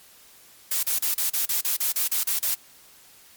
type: noise bursts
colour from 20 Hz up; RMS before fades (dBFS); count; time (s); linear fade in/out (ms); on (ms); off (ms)
blue; -24; 12; 0.71-2.546; 5; 120; 36
effects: white hiss -52 dBFS RMS until 3.36 s + MP3 96 kbps